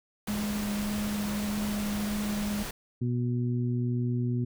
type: noise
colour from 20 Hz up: pink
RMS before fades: -37 dBFS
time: 0.27-2.71 s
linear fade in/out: 5 ms
type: tone with vibrato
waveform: triangle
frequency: 207.7 Hz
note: G#3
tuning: in tune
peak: -27 dBFS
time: 0.28-2.63 s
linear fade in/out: 5 ms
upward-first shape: sine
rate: 1.7 Hz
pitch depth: 9 cents each way
type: harmonic tone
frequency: 121.9 Hz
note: B2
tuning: 22 cents flat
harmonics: 1 / 2 / 3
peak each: -27 / -31 / -39 dBFS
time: 3.01-4.45 s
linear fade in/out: 10 ms
effects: none